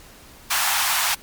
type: high-pass noise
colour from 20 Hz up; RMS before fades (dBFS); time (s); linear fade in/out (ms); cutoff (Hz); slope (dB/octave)
pink; -21; 0.5-1.15; 10; 770; 48
effects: pink hiss -46 dBFS RMS until 1.22 s + MP3 96 kbps